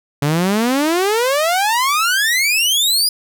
sawtooth exponential sweep, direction up, 139.2 to 4994 Hz, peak -10 dBFS, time 0.22-3.09 s, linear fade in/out 5 ms, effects none

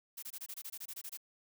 blue noise bursts, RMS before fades -44 dBFS, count 13, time 0.17-1.174 s, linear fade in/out 10 ms, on 56 ms, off 23 ms, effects none

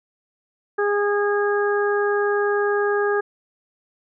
harmonic tone, 409.9 Hz, G#4, 23 cents flat, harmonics 1 / 2 / 3 / 4, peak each -19 / -28 / -28 / -26 dBFS, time 0.78-3.21 s, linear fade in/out 10 ms, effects none

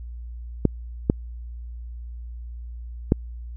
clicks, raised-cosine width 3 ms, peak -3 dBFS, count 3, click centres 0.653 / 1.099 / 3.121 s, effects added 59 Hz sine -33 dBFS peak until 3.56 s

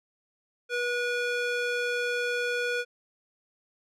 square tone with band-pass filter, 485.4 Hz, B4, 30 cents flat, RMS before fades -29 dBFS, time 0.69-2.85 s, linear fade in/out 50 ms, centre 1800 Hz, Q 0.85, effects none

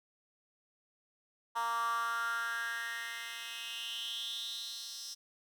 10% pulse tone with high-pass filter sweep, 232 Hz, A#3, 8 cents flat, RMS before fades -38 dBFS, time 1.55-5.15 s, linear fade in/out 20 ms, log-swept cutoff 990 to 5100 Hz, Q 6, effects none

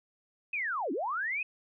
sine linear two-way sweep, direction down then up, 2581 to 246.9 to 2581 Hz, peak -30 dBFS, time 0.53-1.43 s, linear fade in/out 5 ms, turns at 0.92 s, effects none

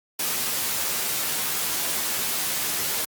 white noise with comb filter, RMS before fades -26 dBFS, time 0.19-3.05 s, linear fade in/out 5 ms, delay 13 ms, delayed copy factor +0.5, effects high-pass 100 Hz 12 dB/octave + Opus 48 kbps

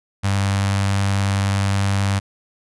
sawtooth tone with notch filter, 98.8 Hz, G2, 14 cents sharp, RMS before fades -19 dBFS, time 0.23-2.2 s, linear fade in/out 20 ms, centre 370 Hz, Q 0.73, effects resampled to 24000 Hz

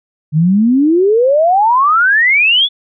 sine exponential sweep, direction up, 146.83 to 3520 Hz, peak -7 dBFS, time 0.32-2.69 s, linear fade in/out 50 ms, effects none

